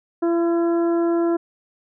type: harmonic tone with a mistuned harmonic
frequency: 338.6 Hz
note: E4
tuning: 46 cents sharp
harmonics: 1 / 2 / 3 / 4 / 5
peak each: -17 / -27 / -34 / -35 / -43 dBFS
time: 0.22-1.37 s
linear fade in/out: 10 ms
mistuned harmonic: 5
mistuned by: -19 cents
effects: none